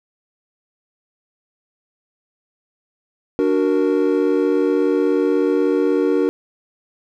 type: chord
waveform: triangle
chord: D augmented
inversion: none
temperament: equal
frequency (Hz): 293.7 / 370 / 466.2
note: D4 / F#4 / A#4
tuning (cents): 0 / 0 / 0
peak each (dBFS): -17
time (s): 3.39-6.29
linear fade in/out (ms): 0
effects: none